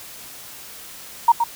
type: tone with echo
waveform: sine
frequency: 935 Hz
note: A#5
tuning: 5 cents sharp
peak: -8 dBFS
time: 1.28-1.32 s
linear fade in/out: 5 ms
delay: 120 ms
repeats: 1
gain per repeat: -7 dB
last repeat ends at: 1.44 s
effects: white hiss -39 dBFS RMS until 1.55 s